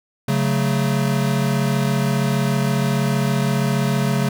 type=chord; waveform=square; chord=F# minor; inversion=second; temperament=equal; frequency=138.59 / 185 / 220 Hz; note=C#3 / F#3 / A3; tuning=0 / 0 / 0 cents; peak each=-20 / -24 / -24 dBFS; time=0.28-4.29 s; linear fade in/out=5 ms; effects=none